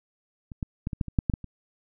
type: clicks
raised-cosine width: 5 ms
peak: -27 / -17 / -16 / -19 / -13 / -23 / -9 / -10 / -13 / -25 dBFS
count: 10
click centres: 0.518 / 0.628 / 0.871 / 0.932 / 1.012 / 1.083 / 1.188 / 1.298 / 1.338 / 1.443 s
effects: none